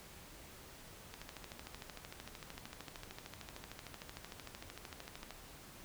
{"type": "click train", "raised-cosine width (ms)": 0.2, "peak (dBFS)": -29, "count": 56, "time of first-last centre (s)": [1.14, 5.307], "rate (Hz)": 13.2, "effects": ["pink hiss -55 dBFS RMS until 5.84 s"]}